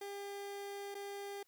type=tone with dropouts; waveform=30% pulse; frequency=401.4 Hz; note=G4; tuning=41 cents sharp; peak=-40 dBFS; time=0.01-1.43 s; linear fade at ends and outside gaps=5 ms; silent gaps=0.945-0.95 s; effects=white hiss -75 dBFS RMS until 1.47 s